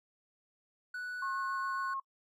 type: tone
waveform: triangle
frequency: 1480 Hz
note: F#6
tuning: in tune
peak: -35 dBFS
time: 0.94-1.94 s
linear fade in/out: 5 ms
type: tone with vibrato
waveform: sine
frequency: 1079 Hz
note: C#6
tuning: 47 cents flat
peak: -34 dBFS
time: 1.22-2 s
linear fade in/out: 5 ms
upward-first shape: sine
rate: 7.3 Hz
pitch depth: 11 cents each way
effects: noise-tail reverb RT60 0.1 s tail -24 dB re dry + MP3 96 kbps

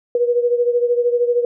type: beating tone pair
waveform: sine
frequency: 480 / 493 Hz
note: B4 / B4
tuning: -49 / -3 cents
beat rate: 13 Hz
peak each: -15 / -20 dBFS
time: 0.15-1.45 s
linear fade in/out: 2 ms
effects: none

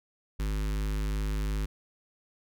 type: tone with notch filter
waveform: square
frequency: 51.4 Hz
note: G#1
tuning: 17 cents flat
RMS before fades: -30 dBFS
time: 0.39-1.66 s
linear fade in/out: 10 ms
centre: 680 Hz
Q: 1.2
effects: none

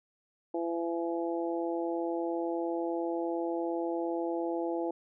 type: harmonic tone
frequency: 168.6 Hz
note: E3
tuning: 39 cents sharp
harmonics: 2 / 3 / 4 / 5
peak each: -32 / -36 / -38 / -40 dBFS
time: 0.54-4.91 s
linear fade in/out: 5 ms
effects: none

